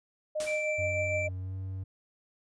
sine tone with tremolo, 613 Hz, D#5, 26 cents flat, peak -28 dBFS, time 0.35-1.29 s, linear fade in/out 10 ms, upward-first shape triangle, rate 6.5 Hz, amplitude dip 50%
white noise with exponential decay, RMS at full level -35 dBFS, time 0.4-0.81 s, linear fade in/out 2 ms, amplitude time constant 88 ms
triangle tone, 2341 Hz, D7, 6 cents flat, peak -30 dBFS, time 0.46-1.28 s, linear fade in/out 20 ms
triangle tone with pitch glide, 92.5 to 94.88 Hz, F#2 to F#2, 0 to +44 cents, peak -32 dBFS, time 0.78-1.84 s, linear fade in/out 10 ms, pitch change +44 cents, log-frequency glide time 1.37-1.55 s
effects resampled to 22050 Hz

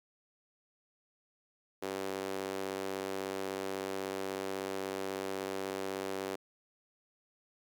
sawtooth tone with high-pass filter, 96.3 Hz, G2, 30 cents flat, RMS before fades -38 dBFS, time 1.82-6.36 s, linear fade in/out 10 ms, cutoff 390 Hz, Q 1.9, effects none

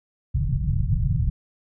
white low-pass noise, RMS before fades -22 dBFS, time 0.34-1.3 s, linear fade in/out 10 ms, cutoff 150 Hz, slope 48 dB/octave, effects none

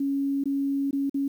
sine tone with dropouts, 277.2 Hz, C#4, in tune, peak -23 dBFS, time 0-1.28 s, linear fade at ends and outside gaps 5 ms, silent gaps 0.439-0.456 / 0.91-0.929 / 1.097-1.143 s, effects 9-bit

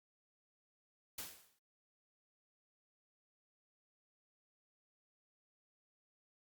white noise with exponential decay, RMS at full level -42 dBFS, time 1.18-1.59 s, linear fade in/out 5 ms, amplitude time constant 89 ms, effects Opus 48 kbps

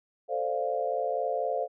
sine chord, D minor seventh, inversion second, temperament equal with one note detuned, 442.3 / 523.3 / 587.3 / 698.5 Hz, A4 / C5 / D5 / F5, +9 / 0 / 0 / 0 cents, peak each -34 / -31 / -34 / -31 dBFS, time 0.28-1.68 s, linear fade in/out 50 ms, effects none

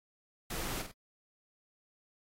pink noise with echo, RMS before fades -39 dBFS, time 0.5-0.82 s, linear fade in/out 5 ms, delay 48 ms, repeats 2, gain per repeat -7 dB, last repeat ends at 0.916 s, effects AAC 48 kbps

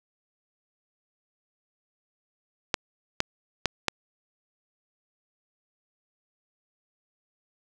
clicks, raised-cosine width 0.2 ms, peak -5 dBFS, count 4, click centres 2.742 / 3.204 / 3.657 / 3.883 s, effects none

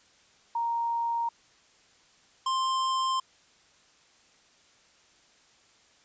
sine / square tone pair in turn, 932.3 / 1049.1 Hz, A#5 / C6, 0 / +4 cents, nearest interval major second, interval 204 cents, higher second, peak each -26 dBFS, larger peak neither, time 0.55-1.29 / 2.46-3.2 s, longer neither, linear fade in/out 5 ms, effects white hiss -61 dBFS RMS until 6.04 s + resampled to 16000 Hz

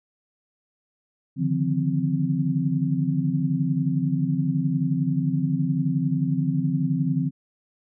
sine tone cluster, 143.7 / 155.2 / 174.3 / 259.3 Hz, D3 / D#3 / F3 / C4, -37 / -4 / -3 / -15 cents, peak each -26 dBFS, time 1.36-7.31 s, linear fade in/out 50 ms, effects none

